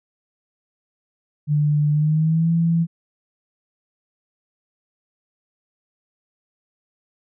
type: tone with pitch glide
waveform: sine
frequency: 148.5 to 166.69 Hz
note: D3 to E3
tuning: +20 to +20 cents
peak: -15 dBFS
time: 1.47-2.87 s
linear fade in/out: 50 ms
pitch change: +200 cents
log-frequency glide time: 1.91-2.51 s
effects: none